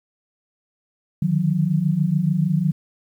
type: tone cluster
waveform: sine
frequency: 147.6 / 155.1 / 181.5 Hz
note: D3 / D#3 / F#3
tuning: +9 / -5 / -33 cents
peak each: -27 / -20 / -20 dBFS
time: 1.22-2.72 s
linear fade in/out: 5 ms
effects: 9-bit